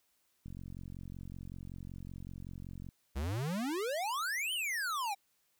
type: click train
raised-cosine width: 5 ms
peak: -34 dBFS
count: 111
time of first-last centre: 0.46-2.888 s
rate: 45.3 Hz
type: exponential two-way sweep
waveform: square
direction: up then down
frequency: 62.7 to 3136 to 762 Hz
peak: -34 dBFS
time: 3.15-5.15 s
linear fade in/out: 20 ms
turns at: 4.53 s
effects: white hiss -75 dBFS RMS until 5.59 s